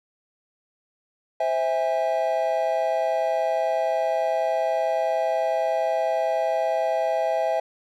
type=chord; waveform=triangle; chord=C augmented; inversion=none; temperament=just; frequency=523.3 / 654.1 / 817.6 Hz; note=C5 / E5 / G#5; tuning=0 / -14 / -27 cents; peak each=-26 / -21 / -25 dBFS; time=1.4-7.6 s; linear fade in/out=5 ms; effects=none